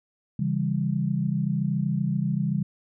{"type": "chord", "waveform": "sine", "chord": "C# diminished", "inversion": "none", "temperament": "just", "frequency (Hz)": [138.59, 166.31, 199.57], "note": ["C#3", "E3", "G3"], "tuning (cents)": [0, 16, 31], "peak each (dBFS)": -27, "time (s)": [0.39, 2.63], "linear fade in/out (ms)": 5, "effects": []}